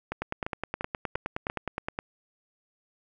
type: two click trains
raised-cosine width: 0.5 ms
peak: -15 / -16 dBFS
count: 18 / 5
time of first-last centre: 0.22-1.989 / 0.12-1.499 s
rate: 9.61 / 2.9 Hz
effects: none